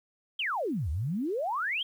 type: exponential two-way sweep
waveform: sine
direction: down then up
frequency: 3322 to 70.2 to 3322 Hz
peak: -28 dBFS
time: 0.39-1.83 s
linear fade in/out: 5 ms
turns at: 0.9 s
effects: 10-bit